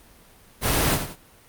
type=noise with echo; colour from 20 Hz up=pink; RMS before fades=-21 dBFS; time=0.61-0.99 s; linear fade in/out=50 ms; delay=87 ms; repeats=2; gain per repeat=-8 dB; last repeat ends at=1.164 s; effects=pink hiss -52 dBFS RMS until 1.48 s + Opus 32 kbps